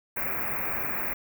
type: band-stop noise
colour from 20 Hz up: white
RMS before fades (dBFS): -30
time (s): 0.16-1.14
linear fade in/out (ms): 10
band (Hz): 2500 to 15000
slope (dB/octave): 96
effects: none